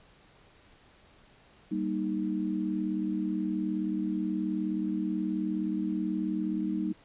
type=chord; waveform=sine; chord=Eb major; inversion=first; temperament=just; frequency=194.45 / 233.3 / 311.1 Hz; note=G3 / Bb3 / Eb4; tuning=-14 / +2 / 0 cents; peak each=-32 / -35 / -31 dBFS; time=1.71-6.93 s; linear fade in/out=10 ms; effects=pink hiss -59 dBFS RMS until 7.04 s + resampled to 8000 Hz